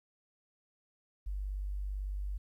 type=tone; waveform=sine; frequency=49 Hz; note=G1; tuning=in tune; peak=-34 dBFS; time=1.26-2.38 s; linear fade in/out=10 ms; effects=12-bit